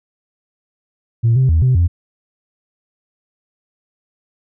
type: tone with pitch steps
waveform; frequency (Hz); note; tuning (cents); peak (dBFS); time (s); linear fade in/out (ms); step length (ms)
sine; 115.7 / 130.8 / 80.6 / 128.2 / 86.1; A#2 / C3 / E2 / C3 / F2; -13 / 0 / -38 / -35 / -24; -8; 1.23-1.88; 20; 130
effects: tanh soft clip ceiling -7 dBFS